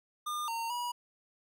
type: tone with pitch steps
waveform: square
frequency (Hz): 1208 / 918 / 968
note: D6 / A#5 / B5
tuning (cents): +48 / -27 / -35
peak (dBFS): -34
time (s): 0.26-0.92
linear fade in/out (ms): 10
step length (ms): 220
effects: none